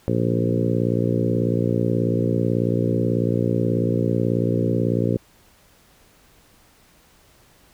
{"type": "harmonic tone with a mistuned harmonic", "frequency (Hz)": 58.27, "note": "A#1", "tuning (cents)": 0, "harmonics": [2, 3, 4, 5, 6, 7, 8, 9], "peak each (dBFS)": [-23, -25, -26, -27, -28, -28, -29, -30], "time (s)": [0.08, 5.17], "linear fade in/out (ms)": 0, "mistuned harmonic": 2, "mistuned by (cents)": -18, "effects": ["pink hiss -55 dBFS RMS until 7.73 s"]}